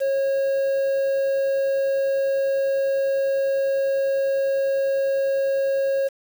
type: tone with quantisation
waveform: triangle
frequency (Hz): 545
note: C#5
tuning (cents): -29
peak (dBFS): -17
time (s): 0-6.09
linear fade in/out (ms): 20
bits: 7
effects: none